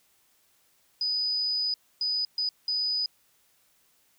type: tone bursts at uneven times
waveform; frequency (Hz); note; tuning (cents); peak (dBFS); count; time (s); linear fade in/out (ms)
sine; 4978; D#8; 0; -25; 4; 1.01-1.74 / 2.01-2.25 / 2.38-2.49 / 2.68-3.06; 2
effects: white hiss -66 dBFS RMS until 4.18 s

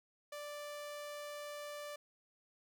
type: tone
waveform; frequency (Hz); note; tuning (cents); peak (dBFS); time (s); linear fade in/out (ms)
sawtooth; 587.3; D5; 0; -40; 0.32-1.96; 5
effects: none

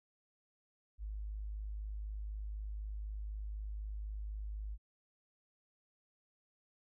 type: tone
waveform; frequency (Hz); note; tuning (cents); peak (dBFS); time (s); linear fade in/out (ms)
sine; 52; G#1; +3; -39; 0.98-4.78; 50
effects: none

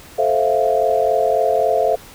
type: chord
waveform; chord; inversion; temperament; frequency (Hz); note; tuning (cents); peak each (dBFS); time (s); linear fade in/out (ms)
sine; F major seventh; first; just; 436.5 / 523.8 / 654.8 / 698.5; A4 / C5 / E5 / F5; -14 / +2 / -12 / 0; -20 / -20 / -18 / -19; 0.18-1.96; 10
effects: pink hiss -41 dBFS RMS until 2.14 s

